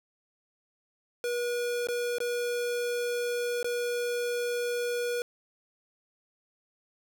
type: tone with dropouts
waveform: square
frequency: 482.4 Hz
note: B4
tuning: 41 cents flat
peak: -29 dBFS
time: 1.24-5.22 s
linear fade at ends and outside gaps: 1 ms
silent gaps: 1.871-1.886 / 2.184-2.203 / 3.629-3.644 s
effects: none